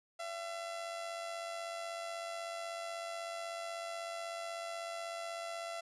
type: tone with amplitude modulation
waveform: sawtooth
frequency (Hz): 675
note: E5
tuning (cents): +41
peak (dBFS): -34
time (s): 0.19-5.81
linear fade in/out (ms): 10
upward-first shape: sine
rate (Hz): 96.2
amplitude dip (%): 45
effects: resampled to 24000 Hz